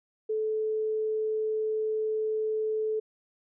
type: tone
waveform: sine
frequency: 434.5 Hz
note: A4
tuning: 22 cents flat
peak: -26 dBFS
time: 0.29-3 s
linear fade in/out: 10 ms
effects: none